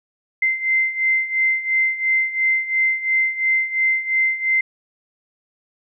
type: beating tone pair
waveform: sine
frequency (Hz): 2076 / 2078.9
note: C7 / C7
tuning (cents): -14 / -12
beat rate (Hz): 2.9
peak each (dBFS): -22 / -18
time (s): 0.42-4.61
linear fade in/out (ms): 5
effects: none